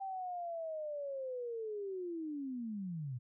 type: linear sweep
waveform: sine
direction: down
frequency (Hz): 784 to 116.54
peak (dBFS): -38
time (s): 0-3.19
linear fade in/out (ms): 20
effects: none